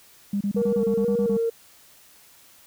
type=tone bursts; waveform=sine; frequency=201.5 Hz; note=G3; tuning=48 cents sharp; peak=-21 dBFS; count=10; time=0.33-1.371 s; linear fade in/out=5 ms; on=78 ms; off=29 ms
type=tone with vibrato; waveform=sine; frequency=466.2 Hz; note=A#4; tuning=in tune; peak=-20 dBFS; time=0.56-1.5 s; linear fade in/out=10 ms; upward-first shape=square; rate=2.1 Hz; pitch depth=25 cents each way
effects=tanh soft clip ceiling -14 dBFS + white hiss -53 dBFS RMS until 2.66 s